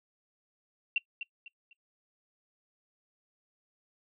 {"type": "tone with echo", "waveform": "sine", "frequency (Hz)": 2735, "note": "F7", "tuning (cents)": -37, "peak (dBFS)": -24, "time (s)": [0.96, 0.98], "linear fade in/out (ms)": 2, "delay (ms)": 250, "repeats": 3, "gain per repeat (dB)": -10, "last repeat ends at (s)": 1.73, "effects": ["noise-tail reverb RT60 0.1 s tail -21 dB re dry"]}